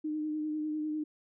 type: tone with vibrato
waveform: sine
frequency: 306 Hz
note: D#4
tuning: 29 cents flat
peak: -31 dBFS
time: 0.04-1.04 s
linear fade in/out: 10 ms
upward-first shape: sine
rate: 10 Hz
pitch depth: 22 cents each way
effects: none